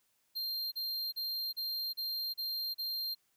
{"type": "tone bursts", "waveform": "square", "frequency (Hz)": 4186, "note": "C8", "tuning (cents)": 0, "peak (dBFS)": -35, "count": 7, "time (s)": [0.35, 3.15], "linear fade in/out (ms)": 20, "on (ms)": 370, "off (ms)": 35, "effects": ["white hiss -75 dBFS RMS until 3.36 s"]}